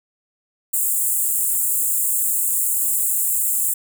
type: high-pass noise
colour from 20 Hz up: pink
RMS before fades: -20 dBFS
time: 0.73-3.74 s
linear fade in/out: 10 ms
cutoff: 7300 Hz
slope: 96 dB/octave
effects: none